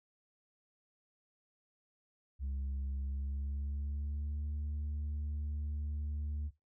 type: tone with pitch glide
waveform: sine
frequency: 68 to 74.15 Hz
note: C#2 to D2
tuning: -33 to +17 cents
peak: -32 dBFS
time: 2.39-6.51 s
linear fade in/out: 50 ms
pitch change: +150 cents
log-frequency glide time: 3-4.46 s
effects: noise-tail reverb RT60 0.3 s tail -24 dB re dry + tanh soft clip ceiling -34 dBFS